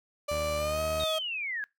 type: tone with pitch glide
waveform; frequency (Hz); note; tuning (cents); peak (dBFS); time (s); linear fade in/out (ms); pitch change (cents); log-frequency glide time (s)
35% pulse; 587.3 to 633.1; D5 to D#5; 0 to +30; -27; 0.28-1.19; 10; +130; 0.56-0.81
type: tone with vibrato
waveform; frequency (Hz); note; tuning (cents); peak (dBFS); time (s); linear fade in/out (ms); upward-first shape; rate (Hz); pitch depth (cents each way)
sawtooth; 76.3; D#2; -33; -32; 0.31-1.04; 0; sine; 2.1; 27
type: linear sweep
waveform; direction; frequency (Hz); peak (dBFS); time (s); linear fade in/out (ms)
sine; down; 3786 to 1612; -31; 1-1.64; 0
effects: noise-tail reverb RT60 0.2 s tail -23 dB re dry